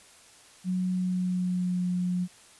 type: tone with pitch glide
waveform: sine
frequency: 183.4 to 179.63 Hz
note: F#3 to F3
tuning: -15 to +49 cents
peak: -25 dBFS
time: 0.64-2.28 s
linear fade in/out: 50 ms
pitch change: -36 cents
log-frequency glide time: 0.91-1.84 s
effects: white hiss -54 dBFS RMS until 2.59 s + resampled to 24000 Hz